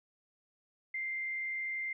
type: tone with frequency modulation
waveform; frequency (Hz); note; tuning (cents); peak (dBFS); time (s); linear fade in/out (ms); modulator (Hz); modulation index
sine; 2093; C7; 0; -34; 0.94-1.93; 5; 70.2; 0.38
effects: none